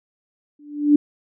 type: tone with exponential growth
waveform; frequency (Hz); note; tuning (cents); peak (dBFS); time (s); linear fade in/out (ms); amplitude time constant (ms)
sine; 293.5; D4; -1; -7; 0.59-0.96; 5; 79
effects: none